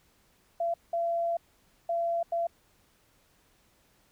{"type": "tone bursts at uneven times", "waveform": "sine", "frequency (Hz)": 679, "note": "F5", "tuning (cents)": -49, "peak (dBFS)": -26, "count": 4, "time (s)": [[0.6, 0.74], [0.93, 1.37], [1.89, 2.23], [2.32, 2.47]], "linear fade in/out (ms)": 5, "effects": ["pink hiss -66 dBFS RMS until 4.11 s"]}